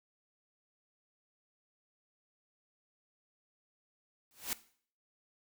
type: noise with exponential growth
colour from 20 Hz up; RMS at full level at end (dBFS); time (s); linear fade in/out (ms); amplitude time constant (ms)
white; -32; 4.31-4.53; 0; 47
effects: noise-tail reverb RT60 0.5 s tail -17 dB re dry